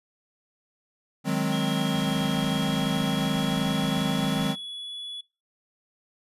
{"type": "chord", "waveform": "square", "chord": "Ab dominant seventh", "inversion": "second", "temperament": "equal", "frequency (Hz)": [155.56, 185, 207.7, 261.6], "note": ["Eb3", "Gb3", "Ab3", "C4"], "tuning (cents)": [0, 0, 0, 0], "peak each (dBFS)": -30, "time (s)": [1.24, 4.56], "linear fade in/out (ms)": 50}
{"type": "tone with pitch glide", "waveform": "triangle", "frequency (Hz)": [3255, 3407], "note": ["G#7", "G#7"], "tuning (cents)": [-36, 44], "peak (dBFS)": -33, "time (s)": [1.52, 5.21], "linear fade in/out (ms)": 5, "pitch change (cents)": 80, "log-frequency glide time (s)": [2.37, 4.94]}
{"type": "low-pass noise", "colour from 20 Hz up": "pink", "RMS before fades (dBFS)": -44, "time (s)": [1.93, 4.48], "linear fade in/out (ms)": 10, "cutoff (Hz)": 5800, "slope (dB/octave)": 96}
{"effects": ["noise-tail reverb RT60 0.3 s tail -25 dB re dry", "resampled to 32000 Hz"]}